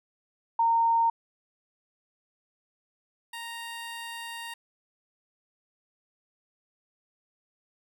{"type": "tone pair in turn", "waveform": ["sine", "15% pulse"], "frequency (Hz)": [920, 930.2], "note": ["A#5", "A#5"], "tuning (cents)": [-23, -4], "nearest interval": "unison", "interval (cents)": 19, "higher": "second", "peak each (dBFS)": [-20, -30], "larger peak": "first", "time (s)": [[0.59, 1.1], [3.33, 4.54]], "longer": "second", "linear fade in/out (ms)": 5, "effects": []}